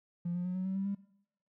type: tone with pitch steps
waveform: triangle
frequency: 173.4 / 177.45 / 181.6 / 185.85 / 190.19 / 194.63 / 199.18 Hz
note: F3 / F3 / F#3 / F#3 / F#3 / G3 / G3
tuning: -12 / +28 / -32 / +8 / +48 / -12 / +28 cents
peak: -28 dBFS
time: 0.25-0.95 s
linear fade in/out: 10 ms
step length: 100 ms
effects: noise-tail reverb RT60 0.7 s tail -22 dB re dry + tanh soft clip ceiling -29 dBFS